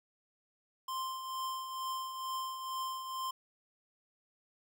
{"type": "tone with tremolo", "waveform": "square", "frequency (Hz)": 1046.5, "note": "C6", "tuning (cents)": 0, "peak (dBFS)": -35, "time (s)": [0.88, 3.31], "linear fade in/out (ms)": 5, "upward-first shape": "triangle", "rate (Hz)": 2.2, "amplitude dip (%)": 55, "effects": []}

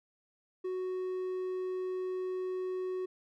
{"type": "tone", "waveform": "triangle", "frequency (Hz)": 370, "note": "F#4", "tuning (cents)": 0, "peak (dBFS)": -31, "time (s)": [0.64, 3.06], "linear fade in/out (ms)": 10, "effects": []}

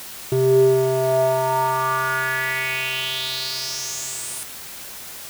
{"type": "tone with band-pass filter sweep", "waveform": "square", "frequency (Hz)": 130.81, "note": "C3", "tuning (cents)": 0, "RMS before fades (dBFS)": -21, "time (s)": [0.32, 4.43], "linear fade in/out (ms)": 0, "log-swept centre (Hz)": [310, 9900], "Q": 4.7, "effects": ["white hiss -36 dBFS RMS until 5.29 s"]}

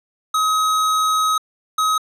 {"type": "tone pair in turn", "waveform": "square", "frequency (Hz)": [1269, 1269], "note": ["D#6", "D#6"], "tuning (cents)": [34, 34], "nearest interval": "unison", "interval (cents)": 0, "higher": "neither", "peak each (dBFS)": -16, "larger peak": "neither", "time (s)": [[0.34, 1.38], [1.78, 1.98]], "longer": "first", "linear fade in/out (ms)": 5, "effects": ["low-pass 11000 Hz 12 dB/octave"]}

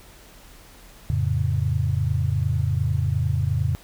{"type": "chord", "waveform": "sine", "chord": "F augmented", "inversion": "none", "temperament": "equal", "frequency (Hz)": [87.31, 110, 138.59], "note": ["F2", "A2", "C#3"], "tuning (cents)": [0, 0, 0], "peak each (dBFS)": -24, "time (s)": [1.1, 3.75], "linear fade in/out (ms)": 0, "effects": ["added 40 Hz sine -49 dBFS peak until 3.83 s", "pink hiss -49 dBFS RMS until 3.83 s"]}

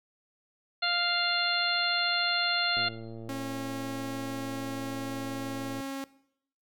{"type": "harmonic tone", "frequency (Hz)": 698.5, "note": "F5", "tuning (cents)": 0, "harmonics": [1, 2, 3, 4, 5, 6], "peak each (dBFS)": [-34, -31, -35, -34, -34, -30], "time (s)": [0.82, 2.89], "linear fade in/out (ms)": 10}
{"type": "click train", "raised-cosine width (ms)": 2, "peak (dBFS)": -30, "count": 344, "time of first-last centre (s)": [2.77, 5.805], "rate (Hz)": 113}
{"type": "tone", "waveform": "sawtooth", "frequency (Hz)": 272.3, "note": "C#4", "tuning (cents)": -31, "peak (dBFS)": -30, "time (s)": [3.29, 6.04], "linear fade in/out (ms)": 0}
{"effects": ["noise-tail reverb RT60 0.7 s tail -19 dB re dry"]}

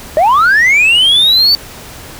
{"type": "linear sweep", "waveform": "sine", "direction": "up", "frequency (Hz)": [587.3, 4581], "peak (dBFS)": -3, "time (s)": [0.17, 1.55], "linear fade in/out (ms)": 0, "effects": ["tanh soft clip ceiling -4 dBFS", "pink hiss -31 dBFS RMS until 2.19 s"]}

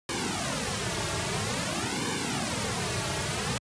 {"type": "noise with flanger", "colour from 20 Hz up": "pink", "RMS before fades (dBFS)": -30, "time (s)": [0.09, 3.58], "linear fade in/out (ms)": 2, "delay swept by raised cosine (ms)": [1.5, 4], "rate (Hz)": 0.5, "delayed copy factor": -1, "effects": ["high-pass 80 Hz 12 dB/octave", "resampled to 22050 Hz"]}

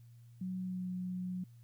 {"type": "tone with pitch glide", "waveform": "sine", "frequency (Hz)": [185, 182.45], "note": ["F#3", "F#3"], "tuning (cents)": [0, -24], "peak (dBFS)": -36, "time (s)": [0.41, 1.44], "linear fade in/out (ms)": 5, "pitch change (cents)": -24, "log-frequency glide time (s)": [0.6, 0.9], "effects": ["added 118 Hz sine -54 dBFS peak until 1.63 s", "white hiss -75 dBFS RMS until 1.63 s"]}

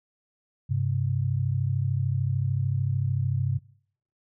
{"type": "tone pair together", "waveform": "sine", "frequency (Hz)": [99.86, 133.3], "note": ["G2", "C3"], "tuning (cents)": [33, 33], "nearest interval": "perfect fourth", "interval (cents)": 500, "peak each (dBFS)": [-26, -25], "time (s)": [0.69, 3.59], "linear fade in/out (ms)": 20, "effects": ["noise-tail reverb RT60 0.6 s tail -23 dB re dry"]}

